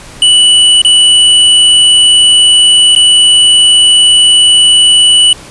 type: tone with dropouts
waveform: square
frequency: 2960 Hz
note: F#7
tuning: in tune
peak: -3 dBFS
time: 0.22-5.33 s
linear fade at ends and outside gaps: 2 ms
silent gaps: 0.818-0.848 / 2.951-2.961 s
effects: pink hiss -31 dBFS RMS until 5.5 s + resampled to 24000 Hz